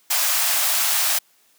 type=high-pass noise; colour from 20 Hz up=white; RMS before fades=-20 dBFS; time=0.1-1.19 s; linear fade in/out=10 ms; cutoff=600 Hz; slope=96 dB/octave; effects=white hiss -59 dBFS RMS until 1.58 s + high-pass 200 Hz 12 dB/octave